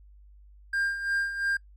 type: tone with tremolo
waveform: triangle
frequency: 1600 Hz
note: G6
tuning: 35 cents sharp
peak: -22 dBFS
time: 0.73-1.57 s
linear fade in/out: 5 ms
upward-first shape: sine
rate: 2.9 Hz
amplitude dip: 65%
effects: noise-tail reverb RT60 0.1 s tail -22 dB re dry + added 50 Hz sine -50 dBFS peak until 1.76 s